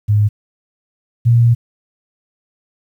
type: tone pair in turn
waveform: sine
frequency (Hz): 104.7 / 118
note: G#2 / A#2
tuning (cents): +15 / +22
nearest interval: major second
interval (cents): 207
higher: second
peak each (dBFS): -9 / -7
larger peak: second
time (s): 0.08-0.29 / 1.25-1.55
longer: second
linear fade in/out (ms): 20
effects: 8-bit